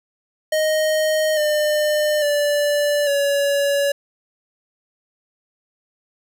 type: tone with pitch steps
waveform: square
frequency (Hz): 622.3 / 602.8 / 584 / 565.7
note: D#5 / D5 / D5 / C#5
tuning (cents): 0 / +45 / -10 / +35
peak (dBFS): -17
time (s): 0.52-3.92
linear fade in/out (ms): 5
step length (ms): 850
effects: none